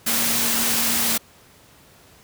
sine tone in noise, 231.7 Hz, A#3, 10 cents flat, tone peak -31 dBFS, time 0.06-1.18 s, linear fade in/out 10 ms, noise white, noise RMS -21 dBFS, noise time 0.06-1.18 s, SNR -13 dB, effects pink hiss -51 dBFS RMS until 2.23 s + high-pass 60 Hz 12 dB/octave

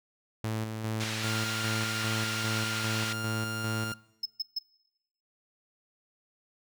sawtooth tone with tremolo, 110 Hz, A2, in tune, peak -26 dBFS, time 0.44-3.92 s, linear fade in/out 0 ms, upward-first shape square, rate 2.5 Hz, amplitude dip 40%
pink band-pass noise, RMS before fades -36 dBFS, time 1-3.13 s, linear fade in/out 5 ms, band 1700 to 5500 Hz, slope 12 dB/octave
sawtooth tone, 1400 Hz, F6, 4 cents sharp, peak -32 dBFS, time 1.23-3.94 s, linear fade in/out 5 ms
triangle tone bursts, 5200 Hz, E8, 24 cents flat, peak -27 dBFS, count 3, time 4.23-4.588 s, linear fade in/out 5 ms, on 26 ms, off 140 ms
effects noise-tail reverb RT60 0.9 s tail -21 dB re dry

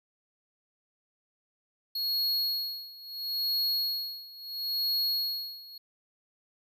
square tone with tremolo, 4320 Hz, C#8, 45 cents flat, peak -26 dBFS, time 1.95-5.78 s, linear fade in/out 5 ms, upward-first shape sine, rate 0.74 Hz, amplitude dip 90%, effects none

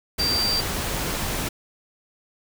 sine tone in noise, 4699 Hz, D8, in tune, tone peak -21 dBFS, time 0.19-0.61 s, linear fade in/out 10 ms, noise pink, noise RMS -27 dBFS, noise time 0.18-1.49 s, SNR +3 dB, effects none

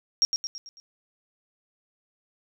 sine tone with echo, 5588 Hz, F8, in tune, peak -17 dBFS, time 0.22-0.25 s, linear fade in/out 0 ms, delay 110 ms, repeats 5, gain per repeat -6 dB, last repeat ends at 0.8 s, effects none

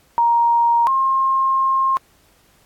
sine tone pair in turn, 938 / 1066.5 Hz, A#5 / C6, +11 / +33 cents, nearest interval major second, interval 222 cents, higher second, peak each -12 / -14 dBFS, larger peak first, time 0.18-0.87 / 0.87-1.97 s, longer second, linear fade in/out 0 ms, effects pink hiss -56 dBFS RMS until 2.65 s + AAC 64 kbps

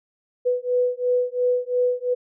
sine beating tone pair, 493.9 / 496.8 Hz, B4 / B4, 0 / +10 cents, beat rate 2.9 Hz, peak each -22 / -22 dBFS, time 0.45-2.15 s, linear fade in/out 20 ms, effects none

